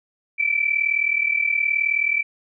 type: tone pair together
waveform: sine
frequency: 2305 / 2344 Hz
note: D7 / D7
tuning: -33 / -4 cents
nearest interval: unison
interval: 29 cents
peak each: -21 dBFS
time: 0.38-2.23 s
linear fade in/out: 20 ms
effects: none